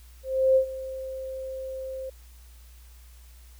sine tone with ADSR envelope, 526 Hz, C5, 9 cents sharp, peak -15 dBFS, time 0.23-2.1 s, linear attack 330 ms, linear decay 92 ms, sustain -17 dB, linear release 9 ms, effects added 60 Hz sine -47 dBFS peak until 3.59 s + white hiss -58 dBFS RMS until 3.59 s

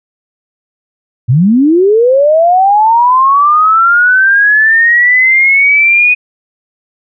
sine linear sweep, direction up, 110 to 2489 Hz, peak -4 dBFS, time 1.28-6.15 s, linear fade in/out 20 ms, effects none

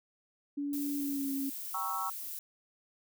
sine tone with pitch glide, 285.9 to 273.8 Hz, D4 to C#4, -46 to -21 cents, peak -32 dBFS, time 0.57-1.5 s, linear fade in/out 10 ms, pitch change -75 cents, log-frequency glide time 0.95-1.31 s
violet noise, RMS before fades -41 dBFS, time 0.73-2.39 s, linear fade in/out 2 ms
sine chord, G diminished seventh, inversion none, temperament equal with one note detuned, 784 / 940.4 / 1108.7 / 1318.5 Hz, G5 / Bb5 / Db6 / Fb6, 0 / +15 / 0 / 0 cents, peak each -41 / -40 / -37 / -37 dBFS, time 1.74-2.1 s, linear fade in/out 5 ms
effects none

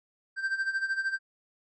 triangle tone with tremolo, 1568 Hz, G6, in tune, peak -23 dBFS, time 0.36-1.19 s, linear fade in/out 50 ms, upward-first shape sine, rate 13 Hz, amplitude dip 75%, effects resampled to 22050 Hz

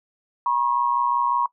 sine tone pair together, 961 / 1086.5 Hz, B5 / C#6, -48 / -35 cents, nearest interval major second, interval 213 cents, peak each -20 / -23 dBFS, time 0.46-1.46 s, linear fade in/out 2 ms, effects noise-tail reverb RT60 0.1 s tail -20 dB re dry

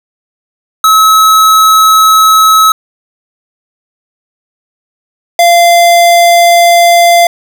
square tone pair in turn, 1290 / 689.5 Hz, E6 / F5, -38 / -22 cents, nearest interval major seventh, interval 1084 cents, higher first, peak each -3 dBFS, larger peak neither, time 0.84-2.72 / 5.39-7.27 s, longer neither, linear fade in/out 2 ms, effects none

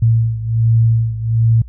sine beating tone pair, 113.5 / 114.8 Hz, A#2 / A#2, -46 / -26 cents, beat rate 1.3 Hz, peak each -12 / -16 dBFS, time 0.02-1.62 s, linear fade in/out 5 ms, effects added 60 Hz sine -31 dBFS peak until 1.68 s

